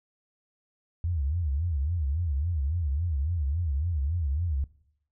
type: tone with vibrato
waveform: sine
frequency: 77.4 Hz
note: D#2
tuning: 9 cents flat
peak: -25 dBFS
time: 1.04-4.64 s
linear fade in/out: 0 ms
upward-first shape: sine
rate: 3.6 Hz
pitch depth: 240 cents each way
effects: noise-tail reverb RT60 0.7 s tail -18 dB re dry